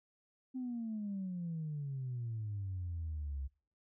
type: exponential sweep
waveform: sine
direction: down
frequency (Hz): 261.6 to 66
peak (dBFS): -36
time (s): 0.54-3.48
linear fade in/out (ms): 20
effects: noise-tail reverb RT60 0.5 s tail -25 dB re dry + tanh soft clip ceiling -33 dBFS